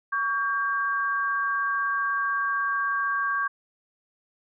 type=tone pair together; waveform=sine; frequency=1129 / 1596.6 Hz; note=C#6 / G6; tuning=+31 / +31 cents; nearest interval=tritone; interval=600 cents; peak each=-26 dBFS; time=0.12-3.48 s; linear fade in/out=10 ms; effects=none